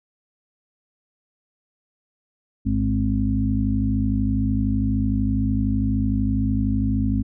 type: harmonic tone with a mistuned harmonic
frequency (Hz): 53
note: G#1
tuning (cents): +36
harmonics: 1 / 2 / 4 / 5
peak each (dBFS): -24 / -24 / -24 / -24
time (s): 2.65-7.23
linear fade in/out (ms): 20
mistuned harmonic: 1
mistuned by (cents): +64
effects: none